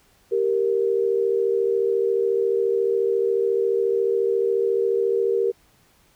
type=tone pair together; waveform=sine; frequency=392 / 466.2 Hz; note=G4 / A#4; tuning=0 / 0 cents; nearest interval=minor third; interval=300 cents; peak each=-21 dBFS; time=0.31-5.52 s; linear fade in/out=20 ms; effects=pink hiss -59 dBFS RMS until 6.15 s